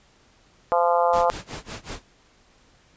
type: harmonic tone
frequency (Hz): 172.5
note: F3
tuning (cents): -21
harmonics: 3 / 4 / 5 / 6 / 7 / 8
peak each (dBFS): -22 / -22 / -23 / -26 / -28 / -37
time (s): 0.72-1.3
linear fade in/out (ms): 0
type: noise with tremolo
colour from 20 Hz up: pink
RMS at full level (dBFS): -33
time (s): 1.13-2.02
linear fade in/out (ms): 2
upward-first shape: sine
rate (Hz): 5.4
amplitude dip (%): 95
effects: pink hiss -58 dBFS RMS until 2.96 s + resampled to 16000 Hz